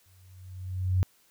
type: tone with exponential growth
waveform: sine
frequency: 92.5 Hz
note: F#2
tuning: in tune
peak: -19 dBFS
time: 0.06-1.03 s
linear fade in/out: 0 ms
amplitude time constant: 210 ms
effects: white hiss -64 dBFS RMS until 1.3 s